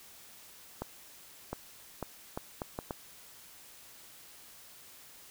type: accelerating click train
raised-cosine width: 1 ms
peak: -21 dBFS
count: 7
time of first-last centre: 0.82-2.908 s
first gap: 710 ms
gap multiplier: 0.7
effects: white hiss -54 dBFS RMS until 5.3 s